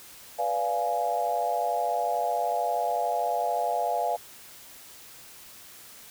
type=chord; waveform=sine; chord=B diminished seventh; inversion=none; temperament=equal with one note detuned; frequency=493.9 / 587.3 / 698.5 / 834.9 Hz; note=B4 / D5 / F5 / Ab5; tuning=0 / 0 / 0 / +9 cents; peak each=-33 / -32 / -27 / -30 dBFS; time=0.38-4.17 s; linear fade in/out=20 ms; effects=white hiss -48 dBFS RMS until 6.1 s